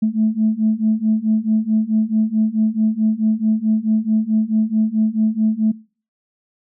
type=beating tone pair; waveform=sine; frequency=215.7 / 220.3 Hz; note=A3 / A3; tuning=-34 / +2 cents; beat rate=4.6 Hz; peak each=-17 dBFS; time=0.02-5.72 s; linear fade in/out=10 ms; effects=noise-tail reverb RT60 0.4 s tail -23 dB re dry + tanh soft clip ceiling -7 dBFS